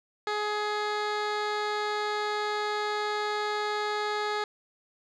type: tone with low-pass filter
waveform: 15% pulse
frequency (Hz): 419.8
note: G#4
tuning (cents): +19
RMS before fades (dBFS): -30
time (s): 0.27-4.44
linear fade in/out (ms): 2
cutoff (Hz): 4100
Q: 1.2
effects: none